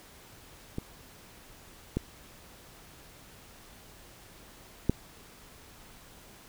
clicks, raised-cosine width 3 ms, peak -20 / -15 / -10 dBFS, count 3, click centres 0.784 / 1.97 / 4.896 s, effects pink hiss -53 dBFS RMS until 6.48 s

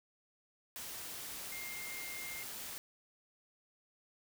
sine tone in noise, 2115 Hz, C7, 18 cents sharp, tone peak -45 dBFS, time 1.52-2.43 s, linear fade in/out 0 ms, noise white, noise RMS -45 dBFS, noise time 0.76-2.78 s, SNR -3 dB, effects none

